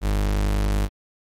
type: tone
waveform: 40% pulse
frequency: 50.6 Hz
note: G#1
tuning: 44 cents flat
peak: -18 dBFS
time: 0.01-0.89 s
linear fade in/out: 50 ms
effects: MP3 64 kbps